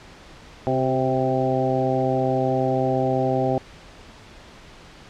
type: harmonic tone with a mistuned harmonic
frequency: 130.81 Hz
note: C3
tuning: in tune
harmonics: 1 / 2 / 3 / 4 / 5 / 6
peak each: -26 / -26 / -26 / -26 / -26 / -26 dBFS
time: 0.67-3.58 s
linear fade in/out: 0 ms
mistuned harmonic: 3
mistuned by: -25 cents
effects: pink hiss -45 dBFS RMS until 5.09 s + low-pass 5000 Hz 12 dB/octave